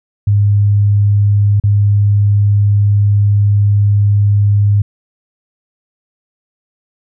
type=tone with dropouts; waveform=sine; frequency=102.3 Hz; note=G#2; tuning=26 cents flat; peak=-7 dBFS; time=0.27-4.82 s; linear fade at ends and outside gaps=5 ms; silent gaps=1.6-1.637 s; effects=none